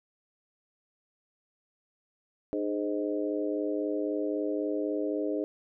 harmonic tone with a mistuned harmonic, 103.83 Hz, G#2, in tune, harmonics 3 / 4 / 5 / 6, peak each -31 / -33 / -35 / -37 dBFS, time 2.53-5.44 s, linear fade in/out 0 ms, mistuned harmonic 3, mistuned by -41 cents, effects none

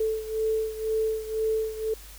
sine beating tone pair, 439.1 / 441.1 Hz, A4 / A4, -4 / +4 cents, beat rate 2 Hz, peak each -26 / -30 dBFS, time 0-1.94 s, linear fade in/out 5 ms, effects added 50 Hz sine -45 dBFS peak until 2.18 s + white hiss -48 dBFS RMS until 2.18 s

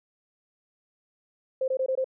sine tone bursts, 523.3 Hz, C5, in tune, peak -23 dBFS, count 5, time 1.61-2.044 s, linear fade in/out 5 ms, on 70 ms, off 21 ms, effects none

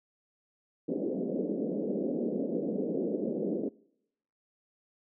pink band-pass noise, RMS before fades -32 dBFS, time 0.88-3.69 s, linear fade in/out 10 ms, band 190 to 540 Hz, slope 48 dB/octave, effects noise-tail reverb RT60 0.8 s tail -24 dB re dry

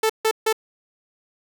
sawtooth tone bursts, 440 Hz, A4, in tune, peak -13 dBFS, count 3, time 0.03-0.528 s, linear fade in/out 5 ms, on 66 ms, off 150 ms, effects none

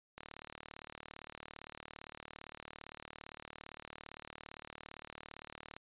click train, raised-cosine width 0.3 ms, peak -30 dBFS, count 211, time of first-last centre 0.18-5.765 s, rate 37.6 Hz, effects resampled to 8000 Hz

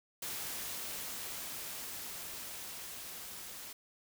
white noise with level ramp, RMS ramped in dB -40 to -47 dBFS, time 0.22-3.73 s, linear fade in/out 5 ms, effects none

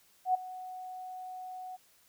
sine tone with ADSR envelope, 740 Hz, F#5, in tune, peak -22 dBFS, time 0.25-1.77 s, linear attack 94 ms, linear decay 11 ms, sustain -18 dB, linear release 21 ms, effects white hiss -65 dBFS RMS until 2.08 s

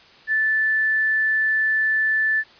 sine tone, 1754 Hz, A6, 6 cents flat, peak -17 dBFS, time 0.27-2.44 s, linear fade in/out 50 ms, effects white hiss -49 dBFS RMS until 2.59 s + resampled to 11025 Hz

